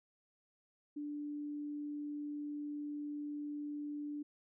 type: tone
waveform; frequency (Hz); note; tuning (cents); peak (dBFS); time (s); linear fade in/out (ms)
sine; 293.7; D4; 0; -39; 0.96-4.23; 10
effects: none